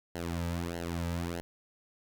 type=tone with flanger; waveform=sawtooth; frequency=85.3 Hz; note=F2; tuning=40 cents flat; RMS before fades=-35 dBFS; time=0.15-1.41 s; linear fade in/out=0 ms; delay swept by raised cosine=0.83 to 2.83 ms; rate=1.6 Hz; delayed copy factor=-0.95; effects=none

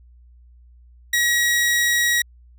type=tone; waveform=sawtooth; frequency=1908 Hz; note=A#6; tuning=40 cents sharp; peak=-13 dBFS; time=1.13-2.22 s; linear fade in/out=5 ms; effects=added 60 Hz sine -46 dBFS peak until 2.58 s

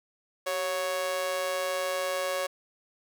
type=tone with amplitude modulation; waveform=sawtooth; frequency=554.4 Hz; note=C#5; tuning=in tune; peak=-21 dBFS; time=0.46-2.47 s; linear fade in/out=10 ms; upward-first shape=sine; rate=170 Hz; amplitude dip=70%; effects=none

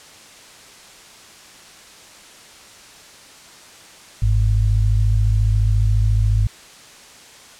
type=tone pair together; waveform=sine; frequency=50.58 / 104.9 Hz; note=G#1 / G#2; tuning=-45 / +18 cents; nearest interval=octave + minor second; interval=1263 cents; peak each=-16 dBFS; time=4.22-6.47 s; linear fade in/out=5 ms; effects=white hiss -43 dBFS RMS until 7.59 s + low-pass 8000 Hz 12 dB/octave

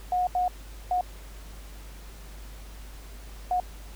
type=tone bursts at uneven times; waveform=sine; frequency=725 Hz; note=F#5; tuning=35 cents flat; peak=-22 dBFS; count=4; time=0.12-0.27 / 0.35-0.48 / 0.91-1.01 / 3.51-3.6 s; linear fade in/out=2 ms; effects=added 50 Hz sine -41 dBFS peak until 3.95 s + pink hiss -50 dBFS RMS until 3.95 s

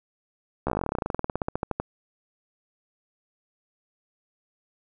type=slowing click train; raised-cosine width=1 ms; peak=-12 dBFS; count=29; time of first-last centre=0.67-1.8 s; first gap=14 ms; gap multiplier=1.07; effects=none

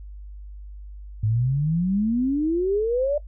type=exponential sweep; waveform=sine; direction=up; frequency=103.83 to 599 Hz; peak=-19 dBFS; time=1.23-3.18 s; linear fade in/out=5 ms; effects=noise-tail reverb RT60 0.1 s tail -18 dB re dry + added 50 Hz sine -36 dBFS peak until 3.27 s

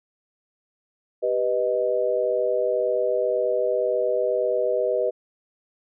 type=chord; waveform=sine; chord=G augmented; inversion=none; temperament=equal; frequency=392 / 493.9 / 622.3 Hz; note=G4 / B4 / D#5; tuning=0 / 0 / 0 cents; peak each=-27 / -23 / -24 dBFS; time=1.22-5.11 s; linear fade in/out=20 ms; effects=none

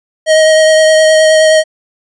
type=tone with vibrato; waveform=square; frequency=629 Hz; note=D#5; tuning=19 cents sharp; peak=-5 dBFS; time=0.26-1.64 s; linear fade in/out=50 ms; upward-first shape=triangle; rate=9.6 Hz; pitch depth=16 cents each way; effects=resampled to 22050 Hz

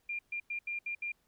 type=tone bursts at uneven times; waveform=sine; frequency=2396 Hz; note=D7; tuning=34 cents sharp; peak=-34 dBFS; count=6; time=0.09-0.19 / 0.32-0.4 / 0.5-0.59 / 0.67-0.79 / 0.86-0.95 / 1.02-1.12 s; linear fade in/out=5 ms; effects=pink hiss -74 dBFS RMS until 1.27 s

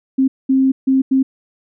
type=tone bursts at uneven times; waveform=sine; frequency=265.5 Hz; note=C4; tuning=25 cents sharp; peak=-10 dBFS; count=4; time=0.18-0.28 / 0.49-0.72 / 0.87-1.02 / 1.11-1.23 s; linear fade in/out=10 ms; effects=none

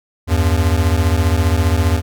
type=beating tone pair; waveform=square; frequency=80 / 95 Hz; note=D#2 / F#2; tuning=+49 / +46 cents; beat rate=15 Hz; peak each=-15 / -17 dBFS; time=0.27-2.02 s; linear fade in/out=50 ms; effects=none

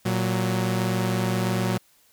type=tone pair together; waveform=sawtooth; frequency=116.54 / 185.55 Hz; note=A#2 / F#3; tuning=0 / +5 cents; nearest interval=minor sixth; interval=805 cents; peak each=-21 dBFS; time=0.05-1.78 s; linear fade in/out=10 ms; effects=white hiss -60 dBFS RMS until 2.12 s

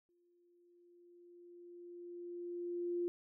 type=tone with exponential growth; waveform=sine; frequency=349.2 Hz; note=F4; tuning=in tune; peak=-33 dBFS; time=0.09-3.08 s; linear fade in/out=0 ms; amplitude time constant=650 ms; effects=none

